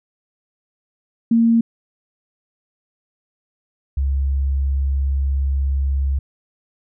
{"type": "tone pair in turn", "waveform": "sine", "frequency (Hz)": [230, 68.38], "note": ["A#3", "C#2"], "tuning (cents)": [-23, -23], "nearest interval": "octave + major sixth", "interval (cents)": 2100, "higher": "first", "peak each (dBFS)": [-11, -16], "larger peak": "first", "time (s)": [[1.31, 1.61], [3.97, 6.19]], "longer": "second", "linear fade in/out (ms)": 5, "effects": []}